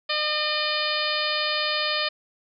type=harmonic tone; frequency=606 Hz; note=D#5; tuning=46 cents flat; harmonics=1 / 2 / 3 / 4 / 5 / 6 / 7 / 8; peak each=-31 / -31 / -31 / -31 / -31 / -31 / -31 / -31 dBFS; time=0.09-2.09 s; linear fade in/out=10 ms; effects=none